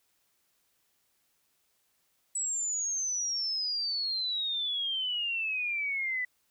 sine exponential sweep, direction down, 7902 to 1975.5 Hz, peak -29 dBFS, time 2.35-6.25 s, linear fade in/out 5 ms, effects white hiss -73 dBFS RMS until 6.5 s

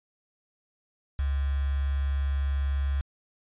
sine tone with quantisation, 69.5 Hz, C#2, 5 cents sharp, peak -24 dBFS, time 1.19-3.01 s, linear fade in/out 0 ms, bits 7, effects resampled to 8000 Hz

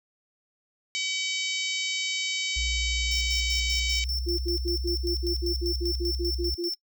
harmonic tone, 760 Hz, F#5, 46 cents sharp, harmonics 3 / 4 / 5 / 6 / 7 / 8 / 9 / 10, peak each -31 / -33 / -35 / -37 / -38 / -39 / -40 / -41 dBFS, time 0.95-4.04 s, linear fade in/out 0 ms
sine tone with vibrato, 61.74 Hz, B1, in tune, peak -28 dBFS, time 2.56-6.55 s, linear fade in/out 10 ms, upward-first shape triangle, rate 12 Hz, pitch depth 25 cents each way
square tone with tremolo, 5390 Hz, E8, 38 cents sharp, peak -29 dBFS, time 3.11-6.75 s, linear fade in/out 5 ms, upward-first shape square, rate 5.1 Hz, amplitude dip 75%
sine tone bursts, 347.1 Hz, F4, 11 cents flat, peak -27 dBFS, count 13, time 4.26-6.696 s, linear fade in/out 20 ms, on 120 ms, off 73 ms
effects noise-tail reverb RT60 0.1 s tail -25 dB re dry

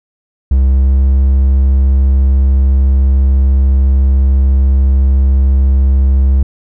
triangle tone with pitch glide, 66 to 66.96 Hz, C2 to C2, +16 to +41 cents, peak -4 dBFS, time 0.51-6.43 s, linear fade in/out 5 ms, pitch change +25 cents, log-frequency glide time 0.65-1 s, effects none

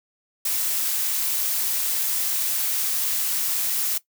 blue noise, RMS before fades -24 dBFS, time 0.45-3.98 s, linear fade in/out 5 ms, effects noise-tail reverb RT60 0.1 s tail -17 dB re dry

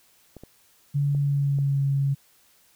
clicks, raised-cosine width 2 ms, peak -28 dBFS, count 4, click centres 0.367 / 0.436 / 1.149 / 1.587 s
sine tone with pitch glide, 142.5 to 138.68 Hz, C#3 to C#3, +48 to +1 cents, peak -20 dBFS, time 0.94-2.15 s, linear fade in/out 20 ms, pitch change -47 cents, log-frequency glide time 1.17-1.8 s
effects white hiss -60 dBFS RMS until 2.75 s

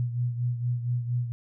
sine beating tone pair, 120.8 / 125.1 Hz, B2 / B2, -38 / +23 cents, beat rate 4.3 Hz, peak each -26 / -33 dBFS, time 0-1.32 s, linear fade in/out 0 ms, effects none

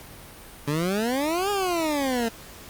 20% pulse exponential two-way sweep, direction up then down, 140.4 to 415.3 to 223.7 Hz, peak -18 dBFS, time 0.67-2.29 s, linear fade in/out 10 ms, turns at 1.5 s, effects pink hiss -44 dBFS RMS until 2.69 s + Opus 48 kbps

